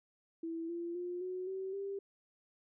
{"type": "tone with pitch steps", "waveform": "sine", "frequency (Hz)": [329.6, 341.8, 354.5, 367.6, 381.2, 395.4], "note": ["E4", "F4", "F4", "F#4", "G4", "G4"], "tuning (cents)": [0, -37, 26, -11, -48, 15], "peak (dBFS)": -37, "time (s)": [0.43, 1.99], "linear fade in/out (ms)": 5, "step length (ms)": 260, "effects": []}